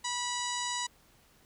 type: harmonic tone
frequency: 977 Hz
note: B5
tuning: 19 cents flat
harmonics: 1 / 2 / 3 / 4 / 5 / 6 / 7 / 8 / 9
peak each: -36 / -40 / -42 / -39 / -43 / -45 / -40 / -43 / -48 dBFS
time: 0.04-0.87 s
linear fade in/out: 10 ms
effects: pink hiss -63 dBFS RMS until 1.45 s